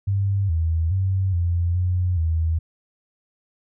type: tone with pitch steps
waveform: sine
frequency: 98.8 / 81.5 / 95.2 / 86.3 / 90.1 / 81.1 Hz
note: G2 / E2 / F#2 / F2 / F#2 / E2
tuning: +14 / -19 / +50 / -20 / -45 / -28 cents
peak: -18 dBFS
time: 0.07-2.59 s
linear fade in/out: 10 ms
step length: 420 ms
effects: none